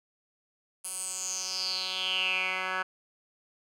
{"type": "tone with band-pass filter sweep", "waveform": "10% pulse", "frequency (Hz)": 186.6, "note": "F#3", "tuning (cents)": 15, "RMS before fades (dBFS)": -32, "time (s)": [0.84, 2.83], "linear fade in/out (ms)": 10, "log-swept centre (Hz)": [10000, 1600], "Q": 6.6, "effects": []}